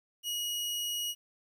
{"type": "tone", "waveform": "sawtooth", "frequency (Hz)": 2900, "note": "F#7", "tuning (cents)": -35, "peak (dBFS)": -29, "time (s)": [0.23, 1.15], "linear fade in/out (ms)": 50, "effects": ["11-bit"]}